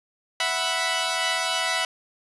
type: chord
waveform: 10% pulse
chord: E suspended second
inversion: none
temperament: equal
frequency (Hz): 659.3 / 740 / 987.8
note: E5 / F#5 / B5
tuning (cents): 0 / 0 / 0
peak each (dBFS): -19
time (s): 0.4-1.85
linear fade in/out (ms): 2
effects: resampled to 24000 Hz + 8-bit